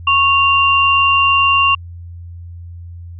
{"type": "tone pair together", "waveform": "sine", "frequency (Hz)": [1102.8, 2779], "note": ["C#6", "F7"], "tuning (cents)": [-9, -9], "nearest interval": "octave + major third", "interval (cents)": 1600, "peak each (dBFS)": -12, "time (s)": [0.07, 1.75], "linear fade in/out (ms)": 5, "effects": ["added 86 Hz sine -29 dBFS peak until 3.19 s"]}